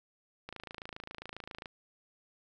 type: click train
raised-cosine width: 0.3 ms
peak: -26 dBFS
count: 33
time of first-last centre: 0.49-1.658 s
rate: 27.4 Hz
effects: none